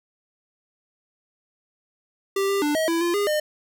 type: tone with pitch steps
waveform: square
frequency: 392.5 / 396.6 / 295.2 / 637 / 332.9 / 344.9 / 408 / 607 Hz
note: G4 / G4 / D4 / D#5 / E4 / F4 / G#4 / D#5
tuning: +2 / +20 / +9 / +41 / +17 / -22 / -31 / -43 cents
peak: -21 dBFS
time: 2.36-3.4 s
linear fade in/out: 5 ms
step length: 130 ms
effects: none